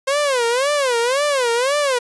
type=tone with vibrato; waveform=sawtooth; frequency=523.3 Hz; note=C5; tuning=in tune; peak=-12 dBFS; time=0.07-1.99 s; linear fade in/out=10 ms; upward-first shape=sine; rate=1.9 Hz; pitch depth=210 cents each way; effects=resampled to 24000 Hz